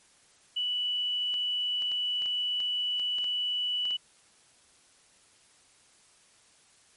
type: tone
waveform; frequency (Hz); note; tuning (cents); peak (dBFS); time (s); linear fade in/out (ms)
sine; 2960; F#7; 0; -27; 0.56-3.97; 10
type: clicks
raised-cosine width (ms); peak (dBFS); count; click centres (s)
0.2; -28; 11; 1.341 / 1.822 / 1.917 / 2.221 / 2.259 / 2.603 / 2.997 / 3.185 / 3.243 / 3.854 / 3.908
effects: white hiss -61 dBFS RMS until 6.96 s + MP3 48 kbps